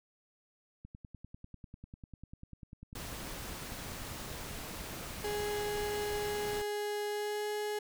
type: click train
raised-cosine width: 5 ms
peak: -35 dBFS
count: 47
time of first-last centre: 0.85-5.404 s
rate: 10.1 Hz
type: noise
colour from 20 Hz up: pink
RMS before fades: -43 dBFS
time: 2.95-6.62 s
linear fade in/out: 5 ms
type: tone with pitch glide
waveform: 35% pulse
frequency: 415.3 to 419.2 Hz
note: G#4 to G#4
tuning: 0 to +16 cents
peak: -32 dBFS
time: 5.24-7.79 s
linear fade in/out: 5 ms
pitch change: +16 cents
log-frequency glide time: 7.07-7.48 s
effects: none